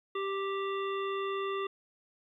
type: harmonic tone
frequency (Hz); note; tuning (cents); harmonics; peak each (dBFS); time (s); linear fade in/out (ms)
392; G4; 0; 1 / 3 / 5 / 7 / 9; -33 / -36 / -45 / -46 / -47; 0.15-1.67; 5
effects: 12-bit